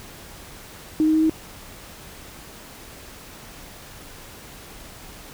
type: tone with pitch steps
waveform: sine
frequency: 311.1 / 313.3 / 315.4 / 317.6 Hz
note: D#4 / D#4 / D#4 / D#4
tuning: 0 / +12 / +24 / +36 cents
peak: -15 dBFS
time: 1-1.296 s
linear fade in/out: 0 ms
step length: 74 ms
effects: pink hiss -42 dBFS RMS until 5.33 s